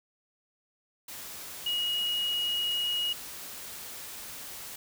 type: tone in noise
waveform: sine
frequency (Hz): 2889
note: F#7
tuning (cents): -42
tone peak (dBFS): -27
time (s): 1.66-3.13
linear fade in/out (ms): 5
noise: white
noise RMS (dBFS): -42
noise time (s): 1.08-4.76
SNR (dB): +12
effects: none